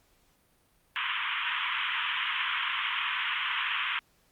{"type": "band-pass noise", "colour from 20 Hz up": "white", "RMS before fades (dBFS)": -31, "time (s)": [0.96, 3.99], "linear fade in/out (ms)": 0, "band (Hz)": [950, 3300], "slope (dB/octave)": 96, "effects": ["pink hiss -67 dBFS RMS until 4.31 s", "Opus 48 kbps"]}